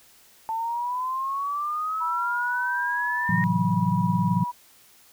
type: exponential sweep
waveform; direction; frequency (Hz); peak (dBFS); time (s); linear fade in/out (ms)
sine; up; 886 to 1864.7; -25; 0.49-3.44; 0
type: tone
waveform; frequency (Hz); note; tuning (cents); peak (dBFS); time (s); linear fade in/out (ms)
sine; 973; B5; -26; -27; 2-4.52; 20
type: chord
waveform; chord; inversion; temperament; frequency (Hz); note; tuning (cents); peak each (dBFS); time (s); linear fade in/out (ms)
sine; F# half-diminished seventh; first; just; 111 / 133.2 / 166.5 / 185; A2 / C3 / E3 / F#3; +16 / +31 / +18 / 0; -28 / -30 / -25 / -24; 3.29-4.44; 5
effects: white hiss -55 dBFS RMS until 5.12 s